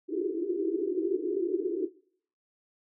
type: band-pass noise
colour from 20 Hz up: pink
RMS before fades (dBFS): -30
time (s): 0.08-1.89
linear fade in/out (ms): 50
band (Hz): 320 to 410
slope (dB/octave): 96
effects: noise-tail reverb RT60 0.6 s tail -22 dB re dry